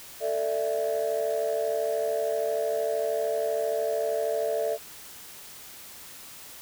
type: tone cluster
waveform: sine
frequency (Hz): 445.4 / 593 / 666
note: A4 / D5 / E5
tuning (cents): +21 / +17 / +18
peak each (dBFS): -28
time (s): 0.2-4.78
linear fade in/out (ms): 50
effects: tanh soft clip ceiling -19 dBFS + white hiss -45 dBFS RMS until 6.61 s